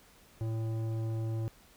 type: tone with tanh clipping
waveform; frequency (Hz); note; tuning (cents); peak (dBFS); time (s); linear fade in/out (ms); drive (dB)
sine; 112; A2; +31; -33; 0.41-1.48; 0; 13
effects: pink hiss -60 dBFS RMS until 1.76 s